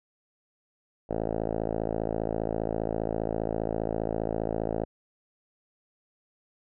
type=tone with low-pass filter; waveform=5% pulse; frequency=55 Hz; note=A1; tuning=in tune; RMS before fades=-30 dBFS; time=1.09-4.85 s; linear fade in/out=10 ms; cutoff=650 Hz; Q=1.8; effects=none